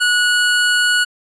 square tone pair together, 1463 / 2926 Hz, F#6 / F#7, -20 / -20 cents, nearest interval octave, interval 1200 cents, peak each -14 / -20 dBFS, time 0-1.05 s, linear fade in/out 20 ms, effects resampled to 22050 Hz

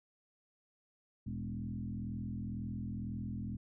sine tone with frequency modulation, 160 Hz, D#3, 49 cents sharp, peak -37 dBFS, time 1.26-3.57 s, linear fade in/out 10 ms, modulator 42 Hz, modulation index 2.2, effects none

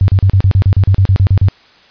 sine tone bursts, 96.1 Hz, G2, 34 cents flat, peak -5 dBFS, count 14, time 0.01-1.485 s, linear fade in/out 0 ms, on 71 ms, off 37 ms, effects white hiss -45 dBFS RMS until 1.9 s + resampled to 11025 Hz

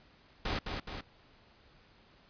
pink noise with echo, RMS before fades -33 dBFS, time 0.45-0.59 s, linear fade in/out 5 ms, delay 210 ms, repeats 2, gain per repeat -4 dB, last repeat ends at 1.01 s, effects pink hiss -62 dBFS RMS until 2.29 s + resampled to 11025 Hz

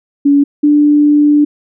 sine tone pair in turn, 283.9 / 294.6 Hz, C#4 / D4, +41 / +6 cents, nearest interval minor second, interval 65 cents, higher second, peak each -5 dBFS, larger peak neither, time 0.25-0.44 / 0.63-1.45 s, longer second, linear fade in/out 10 ms, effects none

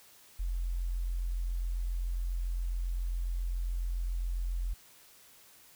sine tone, 43.65 Hz, F1, in tune, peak -30 dBFS, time 0.39-4.74 s, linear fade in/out 10 ms, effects white hiss -58 dBFS RMS until 5.75 s

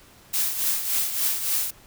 blue noise with tremolo, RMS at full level -22 dBFS, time 0.33-1.71 s, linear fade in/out 10 ms, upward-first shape triangle, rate 3.5 Hz, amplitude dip 65%, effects pink hiss -52 dBFS RMS until 1.86 s

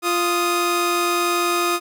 sawtooth tone pair together, 348.3 / 1244.5 Hz, F4 / D#6, -5 / 0 cents, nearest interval octave + minor seventh, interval 2205 cents, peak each -17 dBFS, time 0.02-1.8 s, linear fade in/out 50 ms, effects none

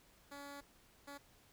10% pulse tone bursts at uneven times, 283.3 Hz, C#4, 38 cents sharp, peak -40 dBFS, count 2, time 0.31-0.61 / 1.07-1.18 s, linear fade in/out 10 ms, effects pink hiss -67 dBFS RMS until 1.52 s

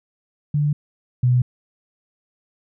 sine tone pair in turn, 147.3 / 124.47 Hz, D3 / B2, +6 / +14 cents, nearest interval minor third, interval 292 cents, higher first, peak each -16 / -13 dBFS, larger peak second, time 0.54-0.73 / 1.23-1.42 s, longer neither, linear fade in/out 5 ms, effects none

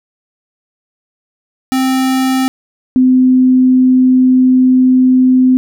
square / sine tone pair in turn, 261.6 / 256.1 Hz, C4 / C4, 0 / -37 cents, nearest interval unison, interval 37 cents, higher first, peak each -11 / -5 dBFS, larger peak second, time 1.72-2.48 / 2.96-5.57 s, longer second, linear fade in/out 0 ms, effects none

